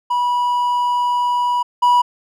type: tone pair in turn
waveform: triangle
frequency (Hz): 976 / 976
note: B5 / B5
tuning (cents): -21 / -21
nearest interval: unison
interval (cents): 0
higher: neither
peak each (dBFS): -13 / -8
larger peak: second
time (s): 0.1-1.63 / 1.82-2.02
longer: first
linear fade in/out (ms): 10
effects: none